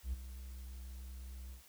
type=tone with ADSR envelope; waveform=triangle; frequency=63.6 Hz; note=C2; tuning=48 cents flat; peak=-30 dBFS; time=0.03-1.63 s; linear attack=99 ms; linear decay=18 ms; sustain=-13 dB; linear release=120 ms; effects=tanh soft clip ceiling -29 dBFS + white hiss -62 dBFS RMS until 1.68 s